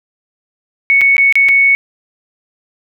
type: tone with dropouts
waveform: sine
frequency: 2217 Hz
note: C#7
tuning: in tune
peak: -6 dBFS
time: 0.9-1.75 s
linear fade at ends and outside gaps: 0 ms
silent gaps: 1.01-1.015 / 1.167-1.181 / 1.325-1.355 / 1.486-1.49 s
effects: none